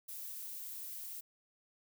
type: noise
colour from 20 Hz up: violet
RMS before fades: -45 dBFS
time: 0.08-1.21 s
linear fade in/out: 10 ms
effects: none